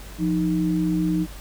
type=tone pair together; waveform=sine; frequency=174.6 / 311.1 Hz; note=F3 / D#4; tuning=0 / 0 cents; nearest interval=minor seventh; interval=1000 cents; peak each=-22 dBFS; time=0.18-1.27 s; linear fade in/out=50 ms; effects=added 50 Hz sine -37 dBFS peak until 1.4 s + pink hiss -43 dBFS RMS until 1.4 s